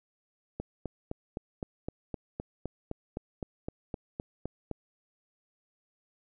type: click train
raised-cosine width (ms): 2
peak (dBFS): -21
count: 17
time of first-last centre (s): 0.6-4.713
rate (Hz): 3.89
effects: none